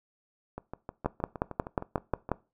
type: two click trains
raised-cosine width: 1 ms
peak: -23 / -12 dBFS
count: 12 / 8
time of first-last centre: 0.58-2.291 / 1.06-2.317 s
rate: 6.43 / 5.57 Hz
effects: noise-tail reverb RT60 0.3 s tail -21 dB re dry